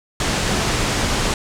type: low-pass noise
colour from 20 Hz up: pink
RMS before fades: -20 dBFS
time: 0.2-1.34 s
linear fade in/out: 2 ms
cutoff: 8500 Hz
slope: 24 dB/octave
effects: none